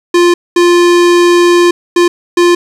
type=tone bursts at uneven times; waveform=square; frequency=349.2 Hz; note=F4; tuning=in tune; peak=-5 dBFS; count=4; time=0.14-0.34 / 0.56-1.71 / 1.96-2.08 / 2.37-2.55 s; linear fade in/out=5 ms; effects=low-pass 8000 Hz 12 dB/octave + 7-bit